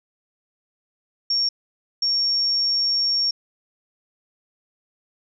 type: tone bursts at uneven times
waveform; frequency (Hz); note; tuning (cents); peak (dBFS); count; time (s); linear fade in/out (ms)
sine; 5520; F8; -21; -18; 2; 1.3-1.49 / 2.02-3.31; 5
effects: none